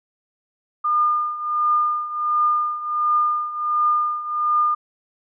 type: tone with tremolo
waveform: sine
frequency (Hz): 1211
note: D#6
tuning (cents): -47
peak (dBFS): -14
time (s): 0.84-4.75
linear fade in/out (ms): 10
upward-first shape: triangle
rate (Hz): 1.4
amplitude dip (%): 80
effects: none